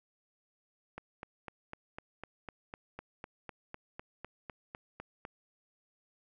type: click train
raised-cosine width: 0.5 ms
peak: -27 dBFS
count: 18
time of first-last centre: 0.98-5.251 s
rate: 3.98 Hz
effects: none